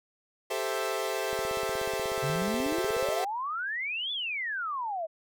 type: chord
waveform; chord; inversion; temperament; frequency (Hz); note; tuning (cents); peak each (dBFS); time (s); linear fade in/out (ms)
sawtooth; A minor seventh; third; equal; 392 / 440 / 523.3 / 659.3; G4 / A4 / C5 / E5; 0 / 0 / 0 / 0; -31; 0.5-3.25; 10
type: click train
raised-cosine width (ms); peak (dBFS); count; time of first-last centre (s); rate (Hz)
3; -31; 30; 1.33-3.088; 16.5
type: exponential two-way sweep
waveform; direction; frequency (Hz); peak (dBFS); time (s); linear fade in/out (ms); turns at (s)
sine; up then down; 130.81 to 3520 to 619; -30; 2.22-5.07; 20; 4.12
effects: none